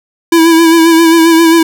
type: tone with vibrato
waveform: square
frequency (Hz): 329.6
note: E4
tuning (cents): 0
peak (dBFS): -4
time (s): 0.32-1.63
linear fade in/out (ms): 5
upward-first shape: sine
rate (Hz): 7.5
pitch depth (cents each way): 37
effects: none